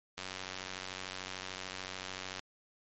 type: click train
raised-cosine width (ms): 0.2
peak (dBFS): -22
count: 208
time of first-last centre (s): 0.18-2.394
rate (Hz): 93.5
effects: MP3 32 kbps